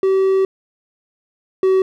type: tone pair in turn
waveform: triangle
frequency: 383.6 / 378.8 Hz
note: G4 / F#4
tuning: -37 / +41 cents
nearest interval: unison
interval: 22 cents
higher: first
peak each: -10 / -9 dBFS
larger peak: second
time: 0.03-0.45 / 1.63-1.82 s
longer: first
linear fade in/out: 2 ms
effects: none